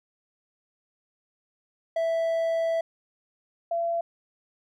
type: tone pair in turn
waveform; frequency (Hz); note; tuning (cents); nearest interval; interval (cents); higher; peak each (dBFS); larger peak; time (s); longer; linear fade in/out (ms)
triangle / sine; 659.3 / 677.4; E5 / E5; 0 / +47; unison; 47; second; -21 / -24; first; 1.96-2.81 / 3.71-4.01; first; 5
effects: none